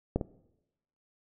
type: clicks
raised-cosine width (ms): 2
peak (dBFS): -13 / -19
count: 2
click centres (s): 0.16 / 0.212
effects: noise-tail reverb RT60 0.9 s tail -19 dB re dry